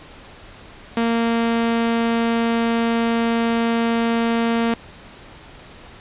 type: tone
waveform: sawtooth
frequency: 231.1 Hz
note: A#3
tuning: 15 cents flat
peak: -13 dBFS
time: 0.97-4.74 s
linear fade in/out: 2 ms
effects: pink hiss -42 dBFS RMS until 6 s + resampled to 8000 Hz